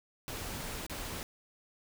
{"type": "noise with dropouts", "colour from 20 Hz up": "pink", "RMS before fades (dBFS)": -40, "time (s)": [0.28, 1.23], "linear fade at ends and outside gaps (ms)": 0, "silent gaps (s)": [0.865, 0.897], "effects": []}